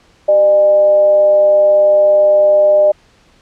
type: tone with frequency modulation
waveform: sine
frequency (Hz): 603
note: D5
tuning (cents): +46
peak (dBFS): -6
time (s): 0.28-2.92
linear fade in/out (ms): 10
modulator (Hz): 217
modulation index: 0.21
effects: pink hiss -50 dBFS RMS until 3.41 s + low-pass 6000 Hz 12 dB/octave